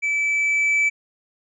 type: tone with level ramp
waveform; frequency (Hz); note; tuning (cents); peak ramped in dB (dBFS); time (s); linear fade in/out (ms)
triangle; 2309; D7; -30; -18 to -14; 0.02-0.9; 20
effects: resampled to 22050 Hz